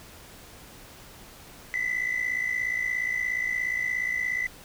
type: tone pair together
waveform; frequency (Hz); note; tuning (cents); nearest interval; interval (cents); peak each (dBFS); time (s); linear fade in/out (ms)
sine; 1974 / 2031; B6 / B6; -1 / +48; unison; 49; -27; 1.74-4.47; 0
effects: tanh soft clip ceiling -21 dBFS + pink hiss -48 dBFS RMS until 4.64 s